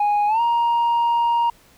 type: tone with pitch glide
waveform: sine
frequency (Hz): 827 to 939.1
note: G#5 to A#5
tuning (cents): -8 to +13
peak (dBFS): -13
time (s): 0-1.5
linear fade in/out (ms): 5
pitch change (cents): +221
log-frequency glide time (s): 0.27-0.41
effects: tanh soft clip ceiling -15 dBFS + pink hiss -53 dBFS RMS until 1.77 s